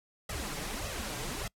pink noise with flanger, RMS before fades -37 dBFS, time 0.29-1.48 s, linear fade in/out 5 ms, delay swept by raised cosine 1.5 to 7 ms, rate 1.7 Hz, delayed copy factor +0.9, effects noise-tail reverb RT60 0.1 s tail -25 dB re dry + low-pass 12000 Hz 12 dB/octave

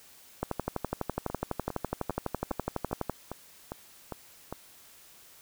two click trains, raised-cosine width 1 ms, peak -15 / -21 dBFS, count 33 / 9, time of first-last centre 0.43-3.097 / 1.3-4.526 s, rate 12 / 2.48 Hz, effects white hiss -55 dBFS RMS until 5.41 s

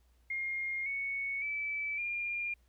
sine tone with pitch steps, 2130 / 2218 / 2309 / 2405 Hz, C7 / C#7 / D7 / D7, +30 / 0 / -30 / +41 cents, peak -33 dBFS, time 0.3-2.54 s, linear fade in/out 5 ms, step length 560 ms, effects added 60 Hz sine -64 dBFS peak until 2.68 s + pink hiss -75 dBFS RMS until 2.68 s

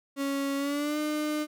35% pulse tone with pitch glide, 277.2 to 302.3 Hz, C#4 to D#4, 0 to -50 cents, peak -26 dBFS, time 0.16-1.47 s, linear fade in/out 50 ms, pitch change +150 cents, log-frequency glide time 0.57-0.98 s, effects none

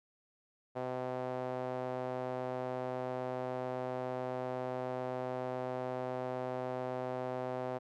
sawtooth tone with band-pass filter, 127.3 Hz, C3, 47 cents flat, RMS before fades -38 dBFS, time 0.75-7.79 s, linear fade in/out 20 ms, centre 630 Hz, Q 1.9, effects none

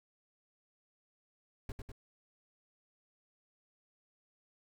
brown noise with echo, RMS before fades -40 dBFS, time 1.69-1.72 s, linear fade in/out 2 ms, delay 99 ms, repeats 2, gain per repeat -3 dB, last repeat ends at 1.918 s, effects none

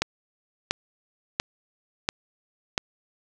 click train, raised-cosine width 0.2 ms, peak -5 dBFS, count 5, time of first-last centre 0.02-2.779 s, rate 1.45 Hz, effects none

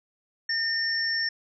sine tone pair together, 1819 / 5432 Hz, A#6 / F8, -43 / -49 cents, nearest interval octave + perfect fifth, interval 1894 cents, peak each -27 dBFS, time 0.49-1.29 s, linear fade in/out 5 ms, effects none

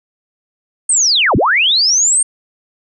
sine linear two-way sweep, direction down then up, 8780 to 58.27 to 8780 Hz, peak -9 dBFS, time 0.89-2.23 s, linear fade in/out 5 ms, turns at 1.36 s, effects none

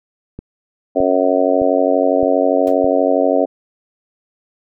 click train, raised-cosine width 3 ms, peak -16 dBFS, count 5, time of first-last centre 0.39-2.844 s, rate 1.63 Hz
harmonic tone, 92.4 Hz, F#2, 2 cents flat, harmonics 3 / 4 / 5 / 6 / 7 / 8, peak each -18 / -23 / -19 / -17 / -17 / -22 dBFS, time 0.95-3.46 s, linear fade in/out 20 ms
pink noise with exponential decay, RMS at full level -33 dBFS, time 2.67-2.78 s, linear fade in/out 2 ms, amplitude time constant 22 ms
effects none

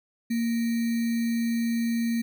sine tone with sample-and-hold, 231.7 Hz, A#3, 10 cents flat, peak -23 dBFS, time 0.3-2.22 s, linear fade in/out 10 ms, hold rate 2100 Hz, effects none

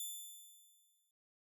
5% pulse tone with exponential decay, 3520 Hz, A7, in tune, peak -32 dBFS, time 0-1.11 s, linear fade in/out 2 ms, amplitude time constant 240 ms, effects none

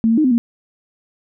sine tone with pitch steps, 225.3 / 227.9 / 308.7 / 256.2 / 235 Hz, A3 / A#3 / D#4 / C4 / A#3, +41 / -39 / -14 / -36 / +14 cents, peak -11 dBFS, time 0.04-0.38 s, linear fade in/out 0 ms, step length 68 ms, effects none

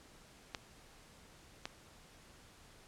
clicks, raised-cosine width 0.2 ms, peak -21 / -22 dBFS, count 2, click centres 0.548 / 1.655 s, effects pink hiss -60 dBFS RMS until 2.87 s + low-pass 10000 Hz 12 dB/octave

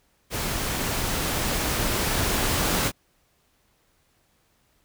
pink noise with level ramp, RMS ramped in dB -28 to -23 dBFS, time 0.3-2.92 s, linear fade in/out 50 ms, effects pink hiss -66 dBFS RMS until 4.84 s

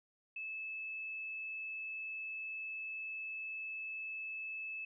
sine tone, 2611 Hz, E7, 17 cents flat, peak -40 dBFS, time 0.36-4.85 s, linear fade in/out 5 ms, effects none

